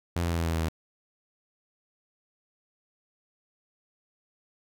sawtooth tone with pitch steps, 86 / 85.06 / 84.13 / 83.21 / 82.31 / 81.41 / 80.52 Hz, F2 / F2 / E2 / E2 / E2 / E2 / E2, -26 / -45 / +36 / +17 / -2 / -21 / -40 cents, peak -22 dBFS, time 0.16-0.685 s, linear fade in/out 0 ms, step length 75 ms, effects none

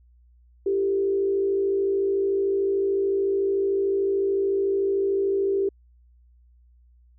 sine tone with frequency modulation, 392 Hz, G4, in tune, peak -20 dBFS, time 0.66-5.69 s, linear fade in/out 5 ms, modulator 53.6 Hz, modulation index 0.5, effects added 60 Hz sine -53 dBFS peak until 7.18 s

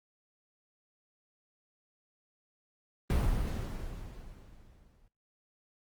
brown noise with exponential decay, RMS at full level -25 dBFS, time 3.1-5.08 s, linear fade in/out 1 ms, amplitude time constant 430 ms, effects noise-tail reverb RT60 0.3 s tail -21 dB re dry + Opus 32 kbps

